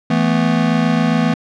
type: chord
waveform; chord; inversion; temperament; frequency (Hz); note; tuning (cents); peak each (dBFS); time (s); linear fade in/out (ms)
square; E suspended fourth; none; just; 164.81 / 219.8 / 247.2; E3 / A3 / B3; 0 / -2 / +2; -18; 0.1-1.34; 5
effects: low-pass 4000 Hz 12 dB/octave